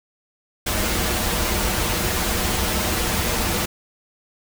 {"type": "noise with comb filter", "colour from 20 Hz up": "pink", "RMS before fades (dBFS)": -22, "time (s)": [0.66, 3.66], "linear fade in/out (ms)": 10, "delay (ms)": 7.3, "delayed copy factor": -0.6, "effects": []}